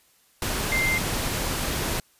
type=tone in noise; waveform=sine; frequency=2093 Hz; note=C7; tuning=in tune; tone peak=-22 dBFS; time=0.72-0.98 s; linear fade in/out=2 ms; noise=pink; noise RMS=-27 dBFS; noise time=0.42-2 s; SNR=+2 dB; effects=white hiss -61 dBFS RMS until 2.19 s + resampled to 32000 Hz